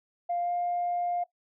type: tone with pitch glide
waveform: sine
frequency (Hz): 698.5 to 704.2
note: F5 to F5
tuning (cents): 0 to +14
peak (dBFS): -26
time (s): 0.29-1.24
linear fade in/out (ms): 10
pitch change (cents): +14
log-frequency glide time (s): 0.41-0.51
effects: noise-tail reverb RT60 0.1 s tail -17 dB re dry + tanh soft clip ceiling -22 dBFS